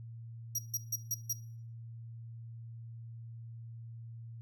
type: tone bursts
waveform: sawtooth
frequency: 5730 Hz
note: F8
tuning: 44 cents sharp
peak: -28 dBFS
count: 5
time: 0.55-1.33 s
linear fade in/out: 5 ms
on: 36 ms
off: 150 ms
effects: noise-tail reverb RT60 0.5 s tail -18 dB re dry + added 115 Hz sine -44 dBFS peak until 4.41 s